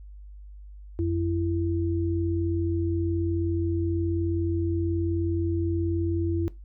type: tone pair together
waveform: sine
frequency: 88.9 / 334.5 Hz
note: F2 / E4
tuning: +31 / +25 cents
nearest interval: octave + major seventh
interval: 2294 cents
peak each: -26 dBFS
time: 0.99-6.48 s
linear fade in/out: 0 ms
effects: noise-tail reverb RT60 0.2 s tail -18 dB re dry + added 50 Hz sine -41 dBFS peak until 6.64 s